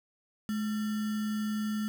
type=tone with sample-and-hold; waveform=sine; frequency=213.2 Hz; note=G#3; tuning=46 cents sharp; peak=-29 dBFS; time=0.49-1.88 s; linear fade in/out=0 ms; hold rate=1575 Hz; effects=none